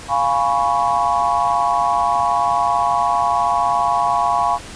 sine chord, C# dominant seventh, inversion first, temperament equal, 698.5 / 830.6 / 987.8 / 1108.7 Hz, E#5 / G#5 / B5 / C#6, 0 / 0 / 0 / 0 cents, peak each -20 dBFS, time 0.08-4.59 s, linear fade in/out 50 ms, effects pink hiss -35 dBFS RMS until 4.75 s + resampled to 22050 Hz

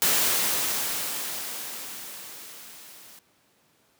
white noise with level ramp, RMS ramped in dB -21 to -49 dBFS, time 0.02-3.19 s, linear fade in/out 0 ms, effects pink hiss -64 dBFS RMS until 3.99 s + high-pass 150 Hz 12 dB/octave

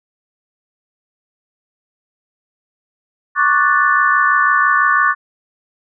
sine chord, D major seventh, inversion third, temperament equal, 1108.7 / 1174.7 / 1480 / 1760 Hz, C#6 / D6 / F#6 / A6, 0 / 0 / 0 / 0 cents, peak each -16 dBFS, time 3.35-5.15 s, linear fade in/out 50 ms, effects none

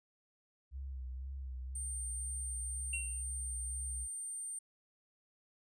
sine tone with vibrato, 65.41 Hz, C2, in tune, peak -40 dBFS, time 0.71-4.08 s, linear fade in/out 50 ms, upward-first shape sine, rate 2 Hz, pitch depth 60 cents each way
sine tone, 8870 Hz, C#9, in tune, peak -39 dBFS, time 1.75-4.59 s, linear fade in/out 5 ms
square tone with exponential decay, 2739 Hz, F7, 34 cents flat, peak -35 dBFS, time 2.93-3.23 s, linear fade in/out 5 ms, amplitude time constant 65 ms
effects resampled to 22050 Hz

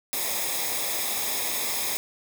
white noise with comb filter, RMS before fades -28 dBFS, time 0.13-1.97 s, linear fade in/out 0 ms, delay 0.68 ms, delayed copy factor -0.7, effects none

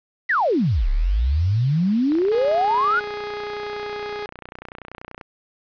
sine exponential two-way sweep, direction down then up, 2073 to 32.57 to 1499 Hz, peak -16 dBFS, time 0.29-3 s, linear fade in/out 10 ms, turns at 0.89 s
click train, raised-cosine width 0.5 ms, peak -21 dBFS, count 95, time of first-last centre 2.12-5.212 s, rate 30.4 Hz
sawtooth tone, 415.3 Hz, G#4, in tune, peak -24 dBFS, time 2.32-4.26 s, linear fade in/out 2 ms
effects resampled to 11025 Hz + 7-bit

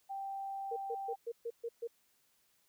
sine tone, 784 Hz, G5, in tune, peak -38 dBFS, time 0.09-1.16 s, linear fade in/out 20 ms
sine tone bursts, 466.2 Hz, A#4, in tune, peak -36 dBFS, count 7, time 0.71-1.875 s, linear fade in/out 10 ms, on 55 ms, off 130 ms
effects white hiss -73 dBFS RMS until 2.68 s

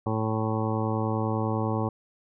harmonic tone, 110 Hz, A2, in tune, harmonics 1 / 2 / 3 / 4 / 5 / 7 / 8 / 9 / 10, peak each -28 / -31 / -33 / -34 / -35 / -36 / -37 / -38 / -38 dBFS, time 0.06-1.89 s, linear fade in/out 5 ms, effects none

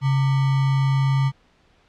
sine tone with sample-and-hold, 136.1 Hz, C#3, 31 cents flat, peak -16 dBFS, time 0.01-1.32 s, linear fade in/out 50 ms, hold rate 1050 Hz, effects pink hiss -59 dBFS RMS until 1.88 s + low-pass 4000 Hz 12 dB/octave

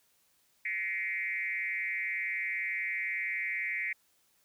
sine tone with frequency modulation, 2093 Hz, C7, in tune, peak -31 dBFS, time 0.65-3.93 s, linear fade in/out 5 ms, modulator 185 Hz, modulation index 1.3, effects white hiss -70 dBFS RMS until 4.44 s

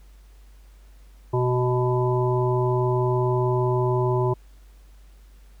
harmonic tone, 124.8 Hz, B2, 19 cents sharp, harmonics 1 / 3 / 5 / 7 / 8, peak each -22 / -23 / -31 / -31 / -30 dBFS, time 1.33-4.34 s, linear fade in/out 10 ms, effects added 49 Hz sine -46 dBFS peak until 5.6 s + pink hiss -61 dBFS RMS until 5.6 s

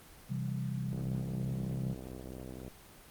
sine chord, C major, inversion none, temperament equal with one note detuned, 130.81 / 165.67 / 196 Hz, C3 / E3 / G3, 0 / +9 / 0 cents, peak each -35 / -40 / -39 dBFS, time 0.29-1.95 s, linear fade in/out 20 ms
click train, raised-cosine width 2 ms, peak -30 dBFS, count 113, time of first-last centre 0.93-2.68 s, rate 64 Hz
effects pink hiss -55 dBFS RMS until 3.1 s + Opus 24 kbps

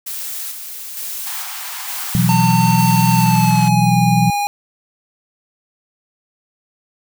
blue noise with tremolo, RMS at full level -26 dBFS, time 0.06-3.51 s, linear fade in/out 10 ms, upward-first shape square, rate 1.1 Hz, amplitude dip 40%
pink high-pass noise, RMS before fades -31 dBFS, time 1.26-3.69 s, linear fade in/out 10 ms, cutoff 740 Hz, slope 96 dB/octave
sine chord, B suspended fourth, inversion none, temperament equal, 123.47 / 164.81 / 185 Hz, B2 / E3 / F#3, 0 / 0 / 0 cents, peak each -16 dBFS, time 2.15-4.3 s, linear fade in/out 0 ms
square tone with pitch glide, 902 to 817.6 Hz, A5 to G#5, +43 to -27 cents, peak -17 dBFS, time 2.29-4.47 s, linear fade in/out 0 ms, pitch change -170 cents, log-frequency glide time 3.13-3.93 s
effects none

